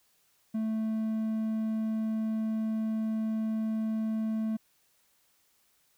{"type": "tone", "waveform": "triangle", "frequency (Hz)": 220, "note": "A3", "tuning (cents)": 0, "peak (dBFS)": -26, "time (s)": [0.54, 4.57], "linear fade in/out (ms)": 10, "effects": ["white hiss -69 dBFS RMS until 5.97 s"]}